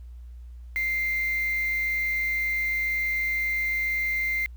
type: tone with quantisation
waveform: sine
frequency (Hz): 2091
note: C7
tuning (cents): -2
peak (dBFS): -24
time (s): 0.76-4.46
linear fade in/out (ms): 0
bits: 6
effects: added 60 Hz sine -39 dBFS peak until 4.56 s + pink hiss -69 dBFS RMS until 4.56 s